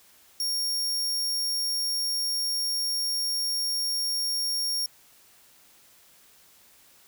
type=tone; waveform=sawtooth; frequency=5550 Hz; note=F8; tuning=12 cents flat; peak=-23 dBFS; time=0.4-4.86 s; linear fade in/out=2 ms; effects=white hiss -57 dBFS RMS until 7.07 s

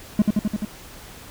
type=tone with echo; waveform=triangle; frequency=210 Hz; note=G#3; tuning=19 cents sharp; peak=-10 dBFS; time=0.19-0.22 s; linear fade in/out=2 ms; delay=86 ms; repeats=5; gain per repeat=-2 dB; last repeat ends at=0.65 s; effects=pink hiss -42 dBFS RMS until 1.3 s

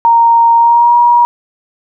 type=tone with pitch glide; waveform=sine; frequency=929 to 955.7 Hz; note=A#5 to A#5; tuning=-6 to +43 cents; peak=-4 dBFS; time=0.05-1.25 s; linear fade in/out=0 ms; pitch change=+49 cents; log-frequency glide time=0.56-0.97 s; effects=none

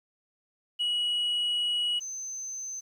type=tone pair in turn; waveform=sine; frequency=2916 / 6179 Hz; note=F#7 / G8; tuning=-26 / -26 cents; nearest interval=octave + minor second; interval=1300 cents; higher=second; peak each=-23 / -34 dBFS; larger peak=first; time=0.79-2 / 2-2.81 s; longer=first; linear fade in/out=20 ms; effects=tanh soft clip ceiling -24 dBFS + 10-bit

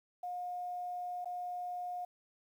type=tone with dropouts; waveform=sine; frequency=716 Hz; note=F5; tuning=43 cents sharp; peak=-37 dBFS; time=0.23-2.05 s; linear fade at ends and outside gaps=5 ms; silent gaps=1.246-1.256 s; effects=11-bit

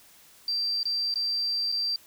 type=tone with dropouts; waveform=sine; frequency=4699 Hz; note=D8; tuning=in tune; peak=-25 dBFS; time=0.48-1.96 s; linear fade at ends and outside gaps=2 ms; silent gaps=0.831-0.854 / 1.141-1.157 / 1.719-1.723 s; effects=white hiss -55 dBFS RMS until 2.06 s

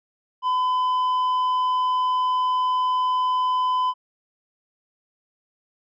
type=tone with tanh clipping; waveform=sine; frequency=1010 Hz; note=B5; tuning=39 cents sharp; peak=-20 dBFS; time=0.42-3.94 s; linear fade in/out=50 ms; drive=5 dB; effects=none

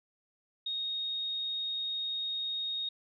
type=tone; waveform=sine; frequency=3729 Hz; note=A#7; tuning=in tune; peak=-32 dBFS; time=0.66-2.89 s; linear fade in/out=5 ms; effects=none

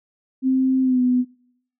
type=tone with pitch glide; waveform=sine; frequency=261.6 to 249.9 Hz; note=C4 to B3; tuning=0 to +21 cents; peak=-15 dBFS; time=0.42-1.25 s; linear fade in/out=50 ms; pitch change=-79 cents; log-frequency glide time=0.82-1.01 s; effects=noise-tail reverb RT60 0.7 s tail -22 dB re dry

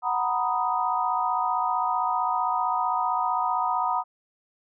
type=chord; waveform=sine; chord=B major seventh; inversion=second; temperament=equal; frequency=740 / 932.3 / 987.8 / 1244.5 Hz; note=F#5 / A#5 / B5 / D#6; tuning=0 / 0 / 0 / 0 cents; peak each=-28 dBFS; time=0.02-4.04 s; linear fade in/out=50 ms; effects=none

